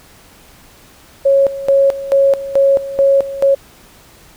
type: tone with tremolo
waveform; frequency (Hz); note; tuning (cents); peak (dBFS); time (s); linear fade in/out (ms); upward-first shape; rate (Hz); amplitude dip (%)
sine; 550; C#5; -14; -7; 1.25-3.55; 10; square; 2.3; 80
effects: pink hiss -44 dBFS RMS until 4.36 s